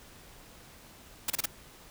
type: noise bursts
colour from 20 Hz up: white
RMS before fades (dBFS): -29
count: 4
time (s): 1.28-1.458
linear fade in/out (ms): 5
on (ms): 22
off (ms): 30
effects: pink hiss -53 dBFS RMS until 1.9 s